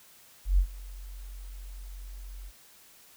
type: tone with ADSR envelope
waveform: sine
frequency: 45.55 Hz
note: F#1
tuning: 26 cents flat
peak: -17 dBFS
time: 0.45-2.52 s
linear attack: 130 ms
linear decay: 82 ms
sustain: -22 dB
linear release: 49 ms
effects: white hiss -56 dBFS RMS until 3.16 s